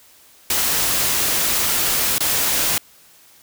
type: noise with dropouts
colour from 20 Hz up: white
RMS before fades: -19 dBFS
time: 0.5-2.78 s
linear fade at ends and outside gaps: 2 ms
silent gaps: 2.182-2.205 s
effects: white hiss -50 dBFS RMS until 3.42 s